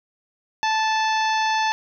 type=harmonic tone; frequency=876 Hz; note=A5; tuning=8 cents flat; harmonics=1 / 2 / 3 / 4 / 5 / 6 / 7; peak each=-20 / -26 / -30 / -32 / -34 / -36 / -37 dBFS; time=0.63-1.72 s; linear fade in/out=0 ms; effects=none